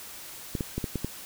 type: clicks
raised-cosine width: 3 ms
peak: -16 dBFS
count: 6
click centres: 0.552 / 0.608 / 0.78 / 0.842 / 0.957 / 1.046 s
effects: white hiss -43 dBFS RMS until 1.25 s